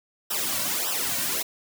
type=noise with flanger; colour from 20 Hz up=white; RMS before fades=-27 dBFS; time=0.3-1.43 s; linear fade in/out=10 ms; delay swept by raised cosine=0.45 to 2.45 ms; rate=1.7 Hz; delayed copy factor=-0.95; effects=none